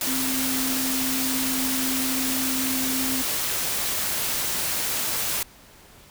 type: tone in noise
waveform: sine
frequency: 261.6 Hz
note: C4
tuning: in tune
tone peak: -27 dBFS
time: 0.07-3.22 s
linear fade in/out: 2 ms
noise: white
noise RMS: -26 dBFS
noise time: 0.01-5.43 s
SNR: -4 dB
effects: pink hiss -50 dBFS RMS until 6.1 s